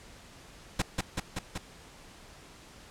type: noise with echo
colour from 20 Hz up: pink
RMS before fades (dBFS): -27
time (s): 0.79-0.82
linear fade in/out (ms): 5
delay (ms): 190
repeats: 4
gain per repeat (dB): -2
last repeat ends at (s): 1.58
effects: pink hiss -52 dBFS RMS until 2.9 s + low-pass 9000 Hz 12 dB/octave